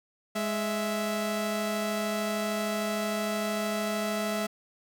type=tone pair together; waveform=sawtooth; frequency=208.7 / 659.3 Hz; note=G#3 / E5; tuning=+9 / 0 cents; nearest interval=octave + minor sixth; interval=1991 cents; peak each=-27 dBFS; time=0.35-4.47 s; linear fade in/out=10 ms; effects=none